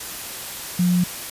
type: tone in noise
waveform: sine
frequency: 178.5 Hz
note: F3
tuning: 38 cents sharp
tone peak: -15 dBFS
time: 0.79-1.04 s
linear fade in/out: 5 ms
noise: white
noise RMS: -32 dBFS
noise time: 0-1.3 s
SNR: +14 dB
effects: resampled to 32000 Hz